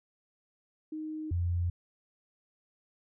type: tone pair in turn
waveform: sine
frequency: 310.8 / 87.22 Hz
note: D#4 / F2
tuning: -2 / -2 cents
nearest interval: octave + minor seventh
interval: 2200 cents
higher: first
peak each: -35 / -27 dBFS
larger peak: second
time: 0.92-1.31 / 1.31-1.7 s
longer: neither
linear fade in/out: 5 ms
effects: none